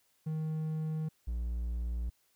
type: tone pair in turn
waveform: triangle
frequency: 156.9 / 58.77 Hz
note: D#3 / A#1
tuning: +15 / +15 cents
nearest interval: octave + perfect fourth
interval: 1700 cents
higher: first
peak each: -30 / -30 dBFS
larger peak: neither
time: 0.26-1.09 / 1.27-2.1 s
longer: neither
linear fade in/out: 10 ms
effects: white hiss -72 dBFS RMS until 2.35 s